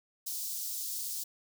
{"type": "high-pass noise", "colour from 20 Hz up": "white", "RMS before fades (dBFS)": -37, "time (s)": [0.26, 1.24], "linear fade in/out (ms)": 10, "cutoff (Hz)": 4500, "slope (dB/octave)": 24, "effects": []}